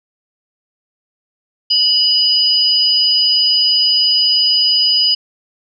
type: tone pair together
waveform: sine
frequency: 2943 / 4957 Hz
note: F#7 / D#8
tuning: -10 / -7 cents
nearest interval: major sixth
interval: 903 cents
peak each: -16 / -11 dBFS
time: 1.7-5.15 s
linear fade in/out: 10 ms
effects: none